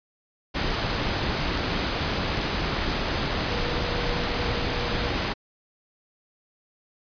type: tone in noise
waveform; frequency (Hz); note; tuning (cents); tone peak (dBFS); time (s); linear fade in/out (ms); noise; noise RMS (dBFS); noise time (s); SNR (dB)
sine; 481.7; B4; -43; -34; 3.48-5.12; 20; pink; -26; 0.54-5.34; -11
effects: resampled to 11025 Hz